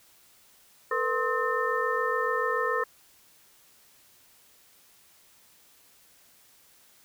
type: tone cluster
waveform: sine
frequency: 451.8 / 498.8 / 1053 / 1283 / 1800 Hz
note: A4 / B4 / C6 / E6 / A6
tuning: +46 / +17 / +11 / -47 / +39 cents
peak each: -31 dBFS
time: 0.91-2.84 s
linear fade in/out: 5 ms
effects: white hiss -59 dBFS RMS until 7.04 s